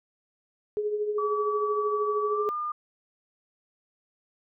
sine tone with tremolo, 419.6 Hz, G#4, 18 cents sharp, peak -23 dBFS, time 0.77-2.49 s, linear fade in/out 0 ms, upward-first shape triangle, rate 13 Hz, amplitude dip 60%
sine tone with pitch glide, 1146 to 1208.5 Hz, D6 to D6, -43 to +49 cents, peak -28 dBFS, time 1.18-2.72 s, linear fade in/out 5 ms, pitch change +92 cents, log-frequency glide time 2.26-2.54 s
effects none

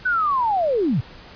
sine linear sweep, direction down, 1520 to 98 Hz, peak -17 dBFS, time 0.05-1.01 s, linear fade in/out 10 ms, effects pink hiss -43 dBFS RMS until 1.35 s + resampled to 11025 Hz

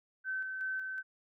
sine tone with tremolo, 1534 Hz, G6, 38 cents flat, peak -33 dBFS, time 0.24-1.03 s, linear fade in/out 50 ms, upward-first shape square, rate 2.7 Hz, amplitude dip 35%, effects none

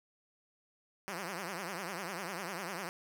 5% pulse tone with vibrato, 183.5 Hz, F#3, 14 cents flat, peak -27 dBFS, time 1.08-2.89 s, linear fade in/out 0 ms, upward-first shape triangle, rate 10 Hz, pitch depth 230 cents each way, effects none

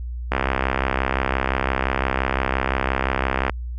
click train, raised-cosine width 0.5 ms, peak -4 dBFS, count 210, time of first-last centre 0.32-3.496 s, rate 65.8 Hz, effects added 60 Hz sine -26 dBFS peak until 3.78 s + MP3 96 kbps

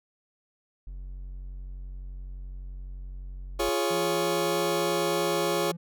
triangle tone, 45.86 Hz, F#1, 15 cents flat, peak -34 dBFS, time 0.87-3.69 s, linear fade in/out 0 ms
sawtooth chord, Db major, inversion first, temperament just, 346.5 / 415.8 / 554.4 Hz, F4 / Ab4 / Db5, -14 / +2 / 0 cents, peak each -25 dBFS, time 3.59-5.72 s, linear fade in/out 10 ms
triangle tone with vibrato, 170 Hz, F3, 46 cents flat, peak -34 dBFS, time 3.9-5.77 s, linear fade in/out 10 ms, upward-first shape triangle, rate 3.2 Hz, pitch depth 18 cents each way
effects none

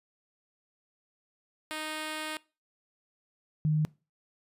5% pulse / sine tone pair in turn, 310 / 153.66 Hz, D#4 / D#3, -6 / -21 cents, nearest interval octave, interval 1215 cents, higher first, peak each -23 dBFS, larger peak neither, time 1.71-2.37 / 3.65-3.85 s, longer first, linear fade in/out 0 ms, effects noise-tail reverb RT60 0.3 s tail -22 dB re dry + resampled to 32000 Hz

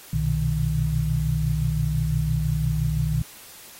sine tone cluster, 63 / 120.7 / 126.6 / 154.1 Hz, B1 / B2 / B2 / D#3, +35 / -39 / +43 / -16 cents, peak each -26 / -28 / -30 / -23 dBFS, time 0.13-3.22 s, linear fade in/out 5 ms, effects white hiss -45 dBFS RMS until 3.79 s + AAC 48 kbps

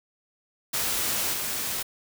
white noise with level steps, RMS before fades -27 / -30 dBFS, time 0.73-1.83 s, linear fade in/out 10 ms, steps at 1.33 s, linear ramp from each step 5 ms, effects none

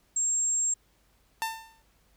sine tone, 7480 Hz, A#8, 5 cents sharp, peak -24 dBFS, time 0.16-0.74 s, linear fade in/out 5 ms
sawtooth tone with exponential decay, 896 Hz, A5, 31 cents sharp, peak -22 dBFS, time 1.42-1.82 s, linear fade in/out 0 ms, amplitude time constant 85 ms
effects added 50 Hz sine -67 dBFS peak until 2.16 s + pink hiss -67 dBFS RMS until 2.16 s

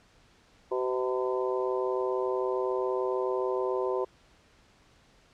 harmonic tone with a mistuned harmonic, 126.9 Hz, B2, 47 cents sharp, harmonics 3 / 4 / 5 / 6 / 7 / 8, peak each -29 / -32 / -37 / -46 / -38 / -37 dBFS, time 0.71-4.05 s, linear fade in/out 10 ms, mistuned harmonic 7, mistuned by +31 cents, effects pink hiss -61 dBFS RMS until 5.33 s + low-pass 6000 Hz 12 dB/octave

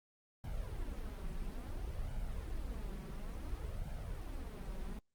brown noise with flanger, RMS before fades -41 dBFS, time 0.44-4.99 s, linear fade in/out 2 ms, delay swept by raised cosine 1.3 to 5.3 ms, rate 0.58 Hz, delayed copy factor +0.65, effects Opus 32 kbps

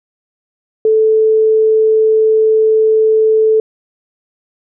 sine tone, 438 Hz, A4, 8 cents flat, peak -7 dBFS, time 0.85-3.6 s, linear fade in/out 2 ms, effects none

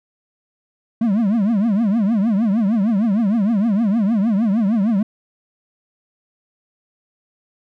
triangle tone with vibrato, 213.2 Hz, G#3, 46 cents sharp, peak -12 dBFS, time 1.01-5.03 s, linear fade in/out 5 ms, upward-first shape triangle, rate 6.5 Hz, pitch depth 240 cents each way, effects none

